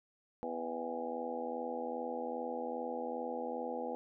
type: harmonic tone with a mistuned harmonic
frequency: 82.5 Hz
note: E2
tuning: 2 cents sharp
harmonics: 3 / 4 / 5 / 6 / 7 / 8 / 9 / 10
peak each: -44 / -47 / -50 / -40 / -51 / -47 / -46 / -44 dBFS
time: 0.43-3.95 s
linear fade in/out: 0 ms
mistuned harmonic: 9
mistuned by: +46 cents
effects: none